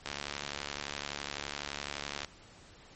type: click train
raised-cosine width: 0.2 ms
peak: -18 dBFS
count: 158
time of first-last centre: 0.06-2.247 s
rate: 71.8 Hz
effects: pink hiss -56 dBFS RMS until 2.95 s + MP3 32 kbps